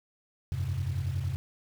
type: chord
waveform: sine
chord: F suspended second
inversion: none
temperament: equal with one note detuned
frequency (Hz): 87.31 / 98 / 132.26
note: F2 / G2 / C3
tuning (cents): 0 / 0 / +19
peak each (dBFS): -32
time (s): 0.52-1.36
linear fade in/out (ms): 0
effects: tanh soft clip ceiling -22 dBFS + 8-bit